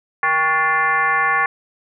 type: tone with frequency modulation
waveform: sine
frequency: 1434 Hz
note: F6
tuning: 45 cents sharp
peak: -14 dBFS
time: 0.23-1.46 s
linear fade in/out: 2 ms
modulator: 321 Hz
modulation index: 1.9
effects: none